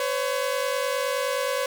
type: tone pair together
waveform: sawtooth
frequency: 508.4 / 558 Hz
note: C5 / C#5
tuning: -50 / +11 cents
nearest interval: major second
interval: 161 cents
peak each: -23 dBFS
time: 0-1.66 s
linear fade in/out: 2 ms
effects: none